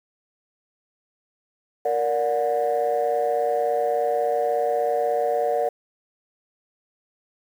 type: chord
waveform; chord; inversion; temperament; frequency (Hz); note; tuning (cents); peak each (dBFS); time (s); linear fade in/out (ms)
sine; Bb augmented; none; just; 466.2 / 582.7 / 728.4; Bb4 / D5 / F#5; 0 / -14 / -27; -23; 1.85-5.69; 5
effects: tanh soft clip ceiling -14 dBFS + 8-bit